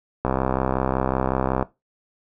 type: click train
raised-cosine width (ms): 1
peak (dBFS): -7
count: 91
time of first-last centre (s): 0.25-1.626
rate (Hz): 65.4
effects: noise-tail reverb RT60 0.2 s tail -17 dB re dry